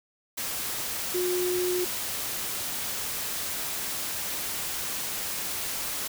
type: tone in noise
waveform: sine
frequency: 360 Hz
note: F#4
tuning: 47 cents flat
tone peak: -25 dBFS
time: 1.14-1.85 s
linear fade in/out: 10 ms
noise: white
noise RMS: -32 dBFS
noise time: 0.37-6.08 s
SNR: +4 dB
effects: none